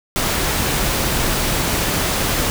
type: noise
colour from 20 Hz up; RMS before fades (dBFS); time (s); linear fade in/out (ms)
pink; -19; 0.16-2.5; 0
effects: none